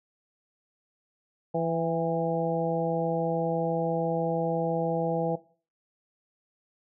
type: harmonic tone with a mistuned harmonic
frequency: 166.1 Hz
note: E3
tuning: 13 cents sharp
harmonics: 1 / 2 / 3 / 4 / 5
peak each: -31 / -34 / -28 / -31 / -33 dBFS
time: 1.54-5.36 s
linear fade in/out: 10 ms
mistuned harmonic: 5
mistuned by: -32 cents
effects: noise-tail reverb RT60 0.4 s tail -19 dB re dry